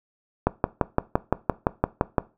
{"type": "click train", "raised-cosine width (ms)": 1, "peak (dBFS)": -4, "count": 11, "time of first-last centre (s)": [0.47, 2.182], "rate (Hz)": 5.84, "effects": ["noise-tail reverb RT60 0.3 s tail -19 dB re dry"]}